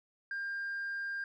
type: tone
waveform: sine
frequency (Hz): 1600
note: G6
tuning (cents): +35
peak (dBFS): -33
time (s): 0.31-1.24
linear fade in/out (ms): 2
effects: tanh soft clip ceiling -33 dBFS